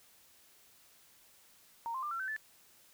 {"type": "tone with pitch steps", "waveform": "sine", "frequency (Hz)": [925, 1050.3, 1192.7, 1354.3, 1537.8, 1746.2], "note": ["A#5", "C6", "D6", "E6", "G6", "A6"], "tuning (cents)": [-14, 6, 26, 46, -34, -14], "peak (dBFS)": -35, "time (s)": [1.86, 2.364], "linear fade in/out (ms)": 0, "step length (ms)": 84, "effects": ["white hiss -63 dBFS RMS until 2.93 s"]}